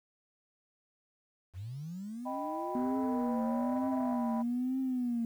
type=linear sweep; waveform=sine; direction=up; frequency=82.41 to 698.5 Hz; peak=-38 dBFS; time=1.53-4.18 s; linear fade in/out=50 ms
type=chord; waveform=sine; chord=Eb augmented; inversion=none; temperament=equal; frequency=622.3 / 784 / 987.8 Hz; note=Eb5 / G5 / B5; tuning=0 / 0 / 0 cents; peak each=-39 dBFS; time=2.25-4.43 s; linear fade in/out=20 ms
type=tone with vibrato; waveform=sine; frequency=246.6 Hz; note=B3; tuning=2 cents flat; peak=-29 dBFS; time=2.75-5.25 s; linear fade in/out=2 ms; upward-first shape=triangle; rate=1.1 Hz; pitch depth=130 cents each way
effects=tanh soft clip ceiling -24 dBFS + 10-bit